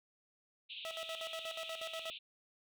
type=band-pass noise; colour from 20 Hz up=white; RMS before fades=-47 dBFS; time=0.69-2.19 s; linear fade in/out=20 ms; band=2500 to 3800 Hz; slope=96 dB/octave
type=tone with tremolo; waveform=sawtooth; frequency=650 Hz; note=E5; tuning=24 cents flat; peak=-37 dBFS; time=0.85-2.1 s; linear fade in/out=0 ms; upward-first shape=square; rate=8.3 Hz; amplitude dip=75%
effects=none